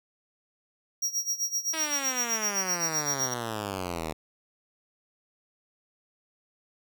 square tone with tremolo, 5680 Hz, F8, 28 cents sharp, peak -25 dBFS, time 1.02-3.34 s, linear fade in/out 5 ms, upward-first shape sine, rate 7.8 Hz, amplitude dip 85%
5% pulse exponential sweep, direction down, 325.9 to 76.3 Hz, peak -20 dBFS, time 1.73-4.13 s, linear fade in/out 10 ms
effects none

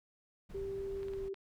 brown noise, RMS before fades -49 dBFS, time 0.49-1.29 s, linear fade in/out 10 ms
sine tone with pitch glide, 392 to 389.7 Hz, G4 to G4, 0 to -10 cents, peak -37 dBFS, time 0.54-1.34 s, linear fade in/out 10 ms, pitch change -10 cents, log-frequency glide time 1.08-1.14 s
clicks, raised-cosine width 0.3 ms, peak -38 dBFS, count 4, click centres 1.031 / 1.084 / 1.136 / 1.343 s
effects none

